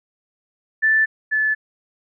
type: tone pair in turn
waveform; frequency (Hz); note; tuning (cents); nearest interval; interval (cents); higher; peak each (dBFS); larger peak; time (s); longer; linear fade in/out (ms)
sine; 1760 / 1734.8; A6 / A6; 0 / -25; unison; 25; first; -13 / -16; first; 0.82-1.06 / 1.31-1.55; neither; 20
effects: none